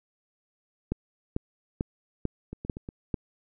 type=two click trains; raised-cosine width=3 ms; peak=-14 / -24 dBFS; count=6 / 4; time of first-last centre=0.92-3.142 / 2.53-2.889 s; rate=2.25 / 8.36 Hz; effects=none